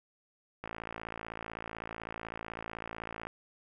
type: click train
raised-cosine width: 0.5 ms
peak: -24 dBFS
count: 148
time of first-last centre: 0.64-3.27 s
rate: 55.9 Hz
effects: none